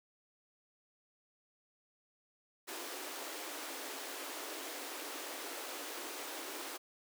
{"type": "high-pass noise", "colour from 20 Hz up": "pink", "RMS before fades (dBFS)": -44, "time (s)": [2.67, 6.78], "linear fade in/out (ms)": 20, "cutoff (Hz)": 270, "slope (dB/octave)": 96, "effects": []}